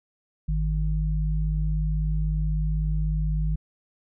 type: tone pair together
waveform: sine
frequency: 51.19 / 155 Hz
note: G#1 / D#3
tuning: -24 / -6 cents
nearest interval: octave + perfect fifth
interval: 1918 cents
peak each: -23 / -27 dBFS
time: 0.48-3.56 s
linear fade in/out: 10 ms
effects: none